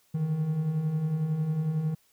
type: beating tone pair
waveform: triangle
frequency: 146.83 / 157.83 Hz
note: D3 / D#3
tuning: 0 / +25 cents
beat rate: 11 Hz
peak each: -33 / -24 dBFS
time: 0.14-1.95 s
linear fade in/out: 10 ms
effects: white hiss -66 dBFS RMS until 2.12 s